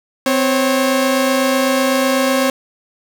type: tone pair together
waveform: sawtooth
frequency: 258.5 / 545 Hz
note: C4 / C#5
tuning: -21 / -29 cents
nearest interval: octave + minor second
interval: 1292 cents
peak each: -12 dBFS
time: 0.26-2.5 s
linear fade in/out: 2 ms
effects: none